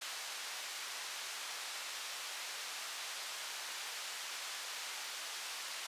white band-pass noise, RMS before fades -44 dBFS, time 0.01-5.87 s, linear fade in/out 10 ms, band 770 to 5700 Hz, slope 12 dB/octave, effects resampled to 32000 Hz

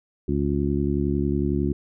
harmonic tone, 71 Hz, C#2, 42 cents sharp, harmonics 1 / 2 / 3 / 4 / 5, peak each -27 / -27 / -27 / -27 / -27 dBFS, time 0.28-1.73 s, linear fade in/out 5 ms, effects none

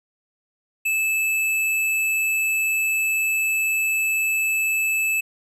square tone, 2618 Hz, E7, 13 cents flat, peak -20 dBFS, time 0.85-5.21 s, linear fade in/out 10 ms, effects resampled to 32000 Hz

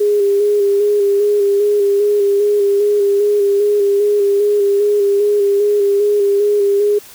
sine tone with vibrato, 407.2 Hz, G#4, 34 cents flat, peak -10 dBFS, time 0-6.99 s, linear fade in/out 10 ms, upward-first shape square, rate 2.5 Hz, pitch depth 27 cents each way, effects white hiss -39 dBFS RMS until 7.14 s

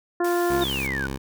harmonic tone, 349.2 Hz, F4, in tune, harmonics 1 / 2 / 3 / 4 / 5, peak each -21 / -27 / -31 / -33 / -35 dBFS, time 0.2-0.64 s, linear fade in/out 5 ms
white high-pass noise, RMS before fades -37 dBFS, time 0.24-0.87 s, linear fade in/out 5 ms, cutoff 340 Hz, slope 48 dB/octave
10% pulse tone, 67.4 Hz, C#2, 48 cents flat, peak -20 dBFS, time 0.49-1.18 s, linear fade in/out 20 ms
sine exponential sweep, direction down, 3800 to 1435 Hz, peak -26 dBFS, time 0.61-1.07 s, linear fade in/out 10 ms
effects none

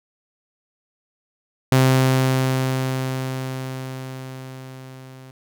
sawtooth tone with level ramp, 130.81 Hz, C3, in tune, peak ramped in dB -8 to -36 dBFS, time 1.72-5.31 s, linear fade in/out 2 ms, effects none

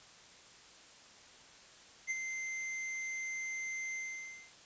square tone with ADSR envelope, 2080 Hz, C7, 11 cents flat, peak -32 dBFS, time 2.07-4.52 s, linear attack 36 ms, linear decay 29 ms, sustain -6 dB, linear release 570 ms, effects white hiss -57 dBFS RMS until 4.65 s + resampled to 16000 Hz

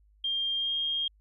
sine tone with pitch glide, 3200 to 3228 Hz, G7 to G#7, +35 to -50 cents, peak -27 dBFS, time 0.24-1.08 s, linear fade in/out 5 ms, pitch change +15 cents, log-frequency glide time 0.56-0.72 s, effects added 51 Hz sine -59 dBFS peak until 1.2 s

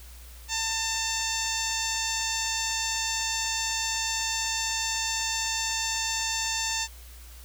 10% pulse tone with low-pass filter, 896 Hz, A5, 31 cents sharp, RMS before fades -29 dBFS, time 0.48-6.88 s, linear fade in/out 50 ms, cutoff 7300 Hz, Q 5.7, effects added 60 Hz sine -44 dBFS peak until 7.44 s + white hiss -51 dBFS RMS until 7.44 s

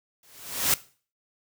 white noise with exponential growth, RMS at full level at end -19 dBFS, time 0.23-0.74 s, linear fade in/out 2 ms, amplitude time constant 110 ms, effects noise-tail reverb RT60 0.4 s tail -18 dB re dry

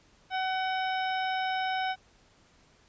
harmonic tone, 753 Hz, F#5, 30 cents sharp, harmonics 1 / 2 / 3 / 4 / 5 / 7, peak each -29 / -35 / -39 / -41 / -43 / -46 dBFS, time 0.3-1.96 s, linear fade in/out 50 ms, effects pink hiss -62 dBFS RMS until 2.88 s + resampled to 16000 Hz

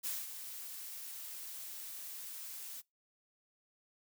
blue noise with ADSR envelope, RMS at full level -37 dBFS, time 0.03-2.82 s, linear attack 28 ms, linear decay 210 ms, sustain -9 dB, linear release 27 ms, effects noise-tail reverb RT60 0.2 s tail -24 dB re dry

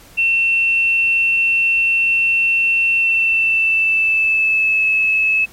sine tone with pitch glide, 2700 to 2595 Hz, E7 to E7, +41 to -28 cents, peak -12 dBFS, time 0.17-5.46 s, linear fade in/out 20 ms, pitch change -69 cents, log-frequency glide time 2.98-4.85 s, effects pink hiss -44 dBFS RMS until 5.52 s + MP3 64 kbps

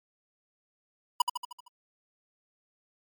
square tone with echo, 980 Hz, B5, 14 cents flat, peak -20 dBFS, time 1.2-1.22 s, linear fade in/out 5 ms, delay 77 ms, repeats 6, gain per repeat -5 dB, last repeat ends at 1.682 s, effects MP3 96 kbps

